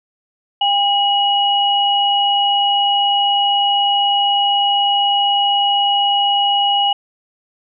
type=tone pair together; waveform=sine; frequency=804 / 2908 Hz; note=G5 / F#7; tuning=+44 / -31 cents; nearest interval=octave + minor seventh; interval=2225 cents; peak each=-15 dBFS; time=0.61-6.93 s; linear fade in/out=5 ms; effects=none